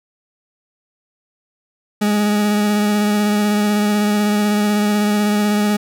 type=tone with vibrato; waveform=40% pulse; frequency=208.2 Hz; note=G#3; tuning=5 cents sharp; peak=-13 dBFS; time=2.01-5.77 s; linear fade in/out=10 ms; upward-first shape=sine; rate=16 Hz; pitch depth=18 cents each way; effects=none